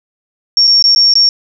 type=tone with dropouts; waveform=sine; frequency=5510 Hz; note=F8; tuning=24 cents flat; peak=-5 dBFS; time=0.57-1.29 s; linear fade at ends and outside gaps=1 ms; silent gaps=0.671-0.675 / 0.825-0.84 / 0.949-0.96 / 1.138-1.154 s; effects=none